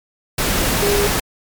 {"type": "tone in noise", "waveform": "sine", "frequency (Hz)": 406.7, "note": "G#4", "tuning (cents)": -36, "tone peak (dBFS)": -16, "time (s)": [0.82, 1.07], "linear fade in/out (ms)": 5, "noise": "pink", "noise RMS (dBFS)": -18, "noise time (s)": [0.38, 1.2], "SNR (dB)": -1, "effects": ["MP3 96 kbps"]}